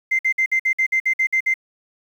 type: tone bursts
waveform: sine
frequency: 2082 Hz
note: C7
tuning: 9 cents flat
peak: -14 dBFS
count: 11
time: 0.11-1.541 s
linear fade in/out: 10 ms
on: 81 ms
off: 54 ms
effects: tanh soft clip ceiling -11 dBFS + 8-bit